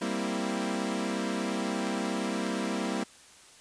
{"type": "chord", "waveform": "sawtooth", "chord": "C dominant seventh", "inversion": "second", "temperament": "equal", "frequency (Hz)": [196, 233.1, 261.6, 329.6], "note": ["G3", "Bb3", "C4", "E4"], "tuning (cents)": [0, 0, 0, 0], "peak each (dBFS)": [-30, -30, -32, -32], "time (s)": [0.01, 3.04], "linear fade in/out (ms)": 10, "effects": ["white hiss -54 dBFS RMS until 3.6 s", "resampled to 22050 Hz"]}